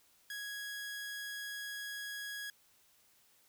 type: tone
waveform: sawtooth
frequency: 1661.2 Hz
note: G#6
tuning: in tune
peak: -37 dBFS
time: 0.3-2.5 s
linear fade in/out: 2 ms
effects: white hiss -68 dBFS RMS until 3.48 s